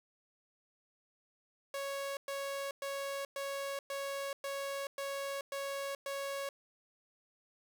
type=tone bursts; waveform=sawtooth; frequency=554.4 Hz; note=C#5; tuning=in tune; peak=-33 dBFS; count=9; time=1.74-6.49 s; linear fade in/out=2 ms; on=430 ms; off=110 ms; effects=none